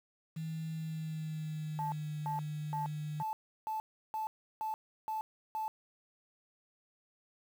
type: tone with pitch glide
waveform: sine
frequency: 160.2 to 151.21 Hz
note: E3 to D#3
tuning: -49 to -49 cents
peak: -36 dBFS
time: 0.36-3.23 s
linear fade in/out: 10 ms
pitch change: -100 cents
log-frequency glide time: 0.73-2.14 s
type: tone bursts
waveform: sine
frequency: 873 Hz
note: A5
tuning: 14 cents flat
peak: -33 dBFS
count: 9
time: 1.79-5.68 s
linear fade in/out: 0 ms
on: 130 ms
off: 340 ms
effects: tanh soft clip ceiling -27 dBFS + 9-bit